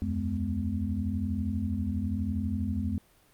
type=tone cluster; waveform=sine; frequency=76.1 / 88.4 / 209.8 / 250.7 Hz; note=D#2 / F2 / G#3 / B3; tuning=-38 / +22 / +18 / +26 cents; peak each=-38 / -31 / -32 / -35 dBFS; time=0.02-2.98 s; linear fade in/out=0 ms; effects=pink hiss -62 dBFS RMS until 3.33 s + Opus 48 kbps